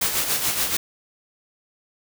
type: noise with tremolo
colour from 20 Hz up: white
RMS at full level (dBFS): -21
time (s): 0.01-0.77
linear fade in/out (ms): 5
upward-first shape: sine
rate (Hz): 7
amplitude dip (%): 55
effects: none